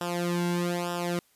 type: tone with flanger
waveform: sawtooth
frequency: 174.61 Hz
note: F3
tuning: in tune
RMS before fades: -29 dBFS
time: 0.01-1.19 s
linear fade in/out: 0 ms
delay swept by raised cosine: 0.46 to 1.66 ms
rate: 1.1 Hz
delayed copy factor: -0.9
effects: white hiss -65 dBFS RMS until 1.35 s + resampled to 32000 Hz